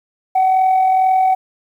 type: tone with amplitude modulation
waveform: sine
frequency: 754 Hz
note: F#5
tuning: 32 cents sharp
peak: -7 dBFS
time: 0.35-1.35 s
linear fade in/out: 10 ms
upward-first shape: sine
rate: 42.2 Hz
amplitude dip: 40%
effects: tanh soft clip ceiling -8 dBFS + 8-bit

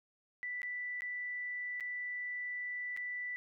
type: tone with dropouts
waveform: sine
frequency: 1975.5 Hz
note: B6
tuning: in tune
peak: -37 dBFS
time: 0.43-3.36 s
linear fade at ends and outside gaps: 0 ms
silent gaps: 0.618-0.631 / 1.007-1.02 / 1.8-1.807 / 2.965-2.973 s
effects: none

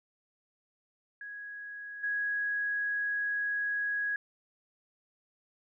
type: tone with level steps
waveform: sine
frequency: 1661.2 Hz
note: G#6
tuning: in tune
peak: -40 / -29 dBFS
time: 1.21-4.16 s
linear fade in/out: 2 ms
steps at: 2.03 s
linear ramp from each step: 10 ms
effects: none

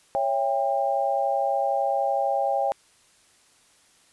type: chord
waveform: sine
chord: C# diminished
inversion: none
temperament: just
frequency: 554.4 / 665.2 / 798.3 Hz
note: C#5 / E5 / G5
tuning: 0 / +16 / +31 cents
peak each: -26 / -28 / -24 dBFS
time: 0.15-2.72 s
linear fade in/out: 0 ms
effects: white hiss -59 dBFS RMS until 4.12 s + resampled to 24000 Hz

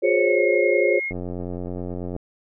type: chord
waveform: sine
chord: Db major seventh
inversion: first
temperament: equal with one note detuned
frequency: 357.8 / 415.3 / 523.3 / 554.4 Hz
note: F4 / Ab4 / C5 / Db5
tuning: +42 / 0 / 0 / 0 cents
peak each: -22 dBFS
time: 0.02-1 s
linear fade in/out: 20 ms
type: tone with pitch glide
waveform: sine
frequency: 2217 to 2151 Hz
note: C#7 to C7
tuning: 0 to +47 cents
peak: -24 dBFS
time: 0.03-1.13 s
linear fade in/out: 50 ms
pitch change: -53 cents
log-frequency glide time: 0.14-0.42 s
type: click train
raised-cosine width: 2 ms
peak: -18 dBFS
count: 95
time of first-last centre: 1.11-2.164 s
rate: 89.2 Hz
effects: none

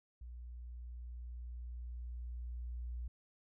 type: tone with level ramp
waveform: sine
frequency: 60 Hz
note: B1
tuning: 49 cents flat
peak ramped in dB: -46 to -39 dBFS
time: 0.21-3.08 s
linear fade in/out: 5 ms
effects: none

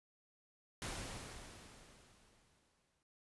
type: noise with exponential decay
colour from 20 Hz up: pink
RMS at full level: -42 dBFS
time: 0.82-3.03 s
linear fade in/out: 0 ms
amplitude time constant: 480 ms
effects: resampled to 24000 Hz

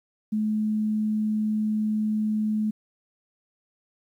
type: tone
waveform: sine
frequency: 214.5 Hz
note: A3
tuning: 44 cents flat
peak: -22 dBFS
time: 0.32-2.71 s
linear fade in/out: 10 ms
effects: 10-bit

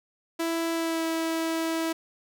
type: tone with pitch glide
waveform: sawtooth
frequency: 331.1 to 326.2 Hz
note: E4 to E4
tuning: +8 to -18 cents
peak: -22 dBFS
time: 0.39-1.93 s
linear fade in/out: 10 ms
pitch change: -26 cents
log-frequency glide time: 0.73-1.03 s
effects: none

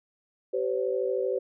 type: tone cluster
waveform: sine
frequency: 385.5 / 508 / 561 Hz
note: G4 / B4 / C#5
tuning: -29 / +49 / +21 cents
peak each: -29 / -28 / -33 dBFS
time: 0.53-1.39 s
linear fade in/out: 10 ms
effects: none

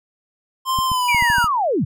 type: tone with pitch glide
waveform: square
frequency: 1046.5 to 954.1 Hz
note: C6 to A#5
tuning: 0 to +40 cents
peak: -18 dBFS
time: 0.65-1.48 s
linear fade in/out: 50 ms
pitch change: -160 cents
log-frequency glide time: 0.85-1.16 s
type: clicks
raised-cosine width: 5 ms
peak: -16 dBFS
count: 7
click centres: 0.788 / 0.917 / 1.147 / 1.224 / 1.301 / 1.383 / 1.443 s
type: linear sweep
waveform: sine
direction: down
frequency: 2431 to 96.2 Hz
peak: -16 dBFS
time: 1.08-1.85 s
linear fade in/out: 10 ms
effects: none

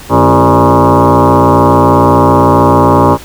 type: tone with frequency modulation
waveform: sine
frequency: 340 Hz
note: F4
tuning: 46 cents flat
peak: -3 dBFS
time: 0.09-3.18 s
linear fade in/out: 50 ms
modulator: 123 Hz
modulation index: 6.4
effects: added 60 Hz sine -38 dBFS peak until 3.24 s + pink hiss -31 dBFS RMS until 3.24 s

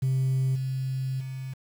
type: tone with level steps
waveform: sine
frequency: 131.8 Hz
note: C3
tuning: 13 cents sharp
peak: -20 / -26 / -32 dBFS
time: 0.02-1.54 s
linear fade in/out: 10 ms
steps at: 0.55 / 1.2 s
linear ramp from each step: 10 ms
effects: tanh soft clip ceiling -20 dBFS + 8-bit

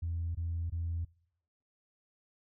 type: tone bursts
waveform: sine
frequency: 84.1 Hz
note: E2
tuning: 35 cents sharp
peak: -31 dBFS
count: 3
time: 0.02-1.05 s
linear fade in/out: 10 ms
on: 330 ms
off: 20 ms
effects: noise-tail reverb RT60 0.8 s tail -26 dB re dry + tanh soft clip ceiling -28 dBFS

